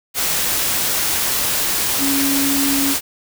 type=tone in noise; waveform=sine; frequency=277.2 Hz; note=C#4; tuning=in tune; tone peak=-18 dBFS; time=1.98-2.96 s; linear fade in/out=50 ms; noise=white; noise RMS=-19 dBFS; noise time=0.14-3.01 s; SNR=-2 dB; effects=none